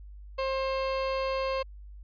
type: tone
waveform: 30% pulse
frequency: 532 Hz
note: C5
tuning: 29 cents sharp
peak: -25 dBFS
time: 0.38-1.63 s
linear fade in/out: 10 ms
effects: added 50 Hz sine -43 dBFS peak until 2.03 s + resampled to 11025 Hz